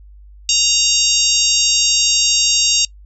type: harmonic tone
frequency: 932.3 Hz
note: A#5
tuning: in tune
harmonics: 3 / 4 / 5 / 6 / 7 / 8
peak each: -19 / -19 / -19 / -19 / -19 / -19 dBFS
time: 0.49-2.85 s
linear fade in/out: 2 ms
effects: noise-tail reverb RT60 0.1 s tail -25 dB re dry + added 50 Hz sine -38 dBFS peak until 3.05 s

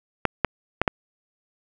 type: clicks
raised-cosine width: 0.5 ms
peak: -3 dBFS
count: 4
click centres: 0.253 / 0.447 / 0.816 / 0.878 s
effects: none

